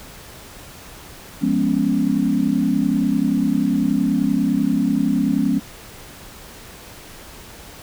sine chord, C# dominant seventh, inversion first, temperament equal, 174.61 / 207.7 / 246.9 / 277.2 Hz, E#3 / G#3 / B3 / C#4, 0 / 0 / 0 / 0 cents, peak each -24 / -21 / -21 / -20 dBFS, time 1.41-5.6 s, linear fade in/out 20 ms, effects pink hiss -40 dBFS RMS until 7.82 s

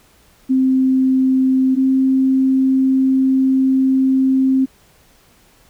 sine tone pair in turn, 261.6 / 264.2 Hz, C4 / C4, 0 / +17 cents, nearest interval unison, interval 17 cents, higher second, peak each -11 dBFS, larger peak neither, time 0.49-1.76 / 1.76-4.66 s, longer second, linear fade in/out 20 ms, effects pink hiss -52 dBFS RMS until 5.69 s

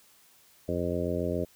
harmonic tone, 87.31 Hz, F2, in tune, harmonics 1 / 2 / 3 / 4 / 5 / 6 / 7, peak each -35 / -35 / -35 / -35 / -35 / -35 / -35 dBFS, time 0.68-1.45 s, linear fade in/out 10 ms, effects white hiss -60 dBFS RMS until 1.55 s

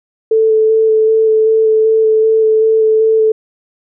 sine tone with vibrato, 440 Hz, A4, in tune, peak -7 dBFS, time 0.31-3.32 s, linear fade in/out 5 ms, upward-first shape square, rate 2.6 Hz, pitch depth 10 cents each way, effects none

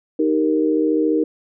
sine chord, Eb major, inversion none, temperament equal, 311.1 / 392 / 466.2 Hz, Eb4 / G4 / Bb4, 0 / 0 / 0 cents, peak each -17 / -23 / -20 dBFS, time 0.19-1.24 s, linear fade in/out 5 ms, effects none

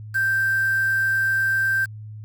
sine tone with quantisation, 1568 Hz, G6, in tune, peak -18 dBFS, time 0.14-1.86 s, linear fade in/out 20 ms, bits 6, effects added 107 Hz sine -34 dBFS peak until 2.24 s

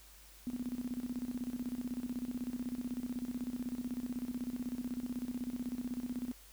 sine tone with tremolo, 246.9 Hz, B3, in tune, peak -34 dBFS, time 0.47-6.32 s, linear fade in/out 0 ms, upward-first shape square, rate 16 Hz, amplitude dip 75%, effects added 50 Hz sine -59 dBFS peak until 6.52 s + white hiss -59 dBFS RMS until 6.52 s

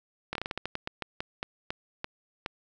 slowing click train, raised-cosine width 0.3 ms, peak -16 dBFS, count 16, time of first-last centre 0.33-2.461 s, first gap 23 ms, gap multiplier 1.23, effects none

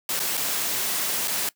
white noise with dropouts, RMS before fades -26 dBFS, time 0.09-1.49 s, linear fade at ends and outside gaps 2 ms, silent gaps 0.194-0.2 / 0.371-0.375 / 1.275-1.279 s, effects noise-tail reverb RT60 0.1 s tail -20 dB re dry + high-pass 150 Hz 12 dB/octave

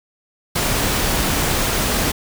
pink noise, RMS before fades -19 dBFS, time 0.55-2.12 s, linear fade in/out 10 ms, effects none

